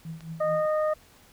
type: tone with tremolo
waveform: sine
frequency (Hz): 162.4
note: E3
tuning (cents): -26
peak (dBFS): -32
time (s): 0.05-0.66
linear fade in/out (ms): 2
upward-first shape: triangle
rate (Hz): 4.7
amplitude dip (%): 90
type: click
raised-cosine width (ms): 0.2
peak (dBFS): -31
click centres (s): 0.207
type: harmonic tone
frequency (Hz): 616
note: D#5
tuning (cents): -17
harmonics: 1 / 2 / 3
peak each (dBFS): -23 / -31 / -41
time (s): 0.4-0.94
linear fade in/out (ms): 10
effects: pink hiss -56 dBFS RMS until 1.32 s

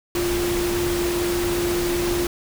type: tone in noise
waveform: sine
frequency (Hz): 349.2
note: F4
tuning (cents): 0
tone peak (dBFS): -21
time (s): 0.15-2.27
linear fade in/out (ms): 2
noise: pink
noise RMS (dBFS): -27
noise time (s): 0.15-2.27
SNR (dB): +3
effects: none

